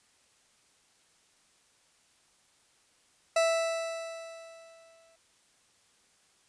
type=tone with exponential decay; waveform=40% pulse; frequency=659.3 Hz; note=E5; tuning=in tune; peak=-21 dBFS; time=3.36-5.16 s; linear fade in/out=5 ms; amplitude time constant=390 ms; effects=white hiss -66 dBFS RMS until 6.48 s + resampled to 22050 Hz